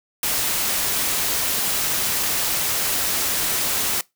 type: noise with amplitude modulation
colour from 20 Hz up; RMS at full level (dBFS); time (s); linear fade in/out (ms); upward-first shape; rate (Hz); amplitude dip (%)
white; -21; 0.23-4.01; 2; sine; 268; 25
effects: noise-tail reverb RT60 0.2 s tail -23 dB re dry